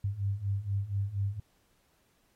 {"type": "beating tone pair", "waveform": "sine", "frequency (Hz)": [97, 101.2], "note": ["G2", "G#2"], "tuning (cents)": [-18, -44], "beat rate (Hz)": 4.2, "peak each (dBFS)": [-34, -31], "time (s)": [0.04, 1.4], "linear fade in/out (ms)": 5, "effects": ["pink hiss -71 dBFS RMS until 2.35 s", "AAC 48 kbps"]}